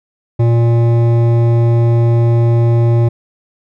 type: tone with hard clipping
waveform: triangle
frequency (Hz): 117.2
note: A#2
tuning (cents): +10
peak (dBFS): -10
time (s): 0.39-3.09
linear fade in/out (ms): 10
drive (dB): 16
effects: none

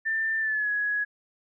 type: tone with pitch glide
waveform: sine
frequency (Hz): 1785 to 1675.1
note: A6 to G#6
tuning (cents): +24 to +14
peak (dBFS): -24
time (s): 0.05-1.05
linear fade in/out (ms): 20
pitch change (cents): -110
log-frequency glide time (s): 0.39-0.7
effects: none

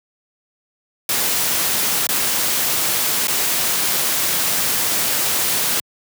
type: noise with dropouts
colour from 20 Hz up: white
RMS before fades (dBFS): -19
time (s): 1.09-5.8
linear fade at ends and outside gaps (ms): 2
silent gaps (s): 2.07-2.089 / 3.272-3.281
effects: high-pass 100 Hz 12 dB/octave

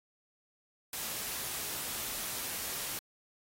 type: noise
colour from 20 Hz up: white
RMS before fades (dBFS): -38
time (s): 0.93-2.99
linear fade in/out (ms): 2
effects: AAC 48 kbps

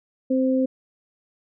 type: tone pair together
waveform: sine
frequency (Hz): 261.6 / 520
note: C4 / C5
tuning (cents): 0 / -11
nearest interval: octave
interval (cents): 1189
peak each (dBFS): -19 / -23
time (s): 0.3-0.66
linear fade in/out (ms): 10
effects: none

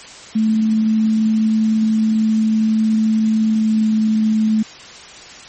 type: tone with pitch glide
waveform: sine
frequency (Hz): 219.2 to 217.8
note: A3 to A3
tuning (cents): -6 to -17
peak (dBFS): -12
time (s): 0.35-4.63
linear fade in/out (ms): 10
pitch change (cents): -11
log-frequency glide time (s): 3.48-3.87
effects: white hiss -37 dBFS RMS until 5.48 s + MP3 32 kbps

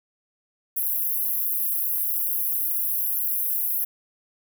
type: high-pass noise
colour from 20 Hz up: pink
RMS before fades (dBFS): -25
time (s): 0.76-3.85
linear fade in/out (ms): 10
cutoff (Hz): 11000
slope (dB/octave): 96
effects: none

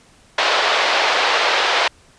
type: band-pass noise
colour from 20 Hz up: pink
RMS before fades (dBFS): -17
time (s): 0.38-1.88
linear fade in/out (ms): 5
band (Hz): 530 to 4500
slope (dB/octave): 24
effects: pink hiss -51 dBFS RMS until 2.18 s + resampled to 22050 Hz

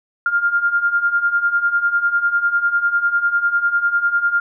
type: beating tone pair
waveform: sine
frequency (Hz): 1396 / 1406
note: F6 / F6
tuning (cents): -1 / +11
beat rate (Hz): 10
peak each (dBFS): -20 / -16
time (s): 0.26-4.4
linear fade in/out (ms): 2
effects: none

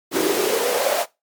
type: noise with high-pass filter sweep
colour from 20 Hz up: pink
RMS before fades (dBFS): -20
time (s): 0.11-1.06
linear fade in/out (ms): 50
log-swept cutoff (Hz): 310 to 660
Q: 6.1
effects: noise-tail reverb RT60 0.2 s tail -19 dB re dry + MP3 96 kbps

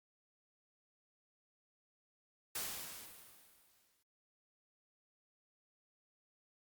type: noise with exponential decay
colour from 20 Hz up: white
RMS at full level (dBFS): -39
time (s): 2.55-4.03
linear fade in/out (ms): 5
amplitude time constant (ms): 320
effects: Opus 48 kbps

